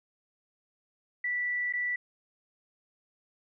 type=tone with dropouts; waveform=sine; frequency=1964 Hz; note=B6; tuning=10 cents flat; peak=-28 dBFS; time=1.24-1.96 s; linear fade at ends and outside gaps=5 ms; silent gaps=1.726-1.735 s; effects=none